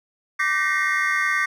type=tone cluster; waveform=triangle; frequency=1173 / 1545 / 1839 / 1918 / 2127 Hz; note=D6 / G6 / A#6 / A#6 / C7; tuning=-2 / -26 / -24 / +49 / +28 cents; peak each=-24 dBFS; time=0.39-1.46 s; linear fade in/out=10 ms; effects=none